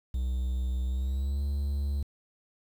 triangle tone with pitch glide, 63.1 to 70.83 Hz, B1 to C#2, +38 to +38 cents, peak -25 dBFS, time 0.14-2.03 s, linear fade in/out 5 ms, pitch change +200 cents, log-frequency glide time 0.86-1.42 s, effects 9-bit

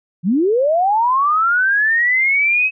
sine linear sweep, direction up, 155.56 to 2576 Hz, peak -12 dBFS, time 0.23-2.71 s, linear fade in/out 50 ms, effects none

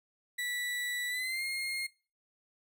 35% pulse tone with pitch glide, 1959 to 2136 Hz, B6 to C7, -15 to +35 cents, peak -31 dBFS, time 0.38-1.87 s, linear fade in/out 10 ms, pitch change +150 cents, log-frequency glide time 1.08-1.44 s, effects noise-tail reverb RT60 0.4 s tail -23 dB re dry

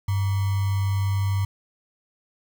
sine tone with sample-and-hold, 98.2 Hz, G2, 4 cents sharp, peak -20 dBFS, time 0.08-1.45 s, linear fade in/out 5 ms, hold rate 1050 Hz, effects none

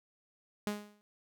sawtooth tone with exponential decay, 207.6 Hz, G#3, in tune, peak -26 dBFS, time 0.67-1.01 s, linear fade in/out 0 ms, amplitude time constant 73 ms, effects none

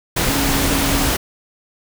sine tone in noise, 277.2 Hz, C#4, in tune, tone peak -22 dBFS, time 0.28-1.1 s, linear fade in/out 10 ms, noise pink, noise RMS -18 dBFS, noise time 0.16-1.17 s, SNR -7 dB, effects none

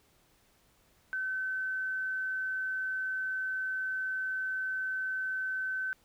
sine tone, 1528 Hz, G6, 45 cents flat, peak -31 dBFS, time 1.13-5.93 s, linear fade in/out 0 ms, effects pink hiss -67 dBFS RMS until 6.04 s

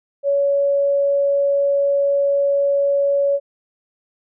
sine tone, 562 Hz, C#5, 24 cents sharp, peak -14 dBFS, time 0.23-3.4 s, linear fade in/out 50 ms, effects none

